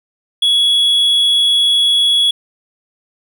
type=tone; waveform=triangle; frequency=3363 Hz; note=G#7; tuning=21 cents sharp; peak=-8 dBFS; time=0.42-2.31 s; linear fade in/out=5 ms; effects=none